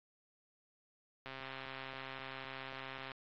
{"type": "click train", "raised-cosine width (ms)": 0.3, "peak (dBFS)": -29, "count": 248, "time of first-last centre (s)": [1.26, 3.117], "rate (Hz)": 133, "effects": ["low-pass 4000 Hz 12 dB/octave", "AAC 48 kbps"]}